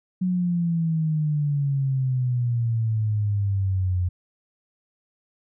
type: exponential sweep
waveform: sine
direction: down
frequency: 185 to 88.7 Hz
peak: -20 dBFS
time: 0.21-4.09 s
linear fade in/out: 10 ms
effects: none